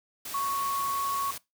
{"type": "tone in noise", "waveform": "sine", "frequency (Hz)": 1108.7, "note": "C#6", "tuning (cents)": 0, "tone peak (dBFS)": -27, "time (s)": [0.34, 1.31], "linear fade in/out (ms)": 5, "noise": "white", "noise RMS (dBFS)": -38, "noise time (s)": [0.25, 1.38], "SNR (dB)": 8, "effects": ["noise-tail reverb RT60 0.2 s tail -21 dB re dry"]}